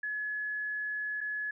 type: tone with dropouts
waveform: sine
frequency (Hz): 1700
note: G#6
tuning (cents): +40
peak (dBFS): -32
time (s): 0.03-1.51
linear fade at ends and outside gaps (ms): 5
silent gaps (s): 1.207-1.211
effects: none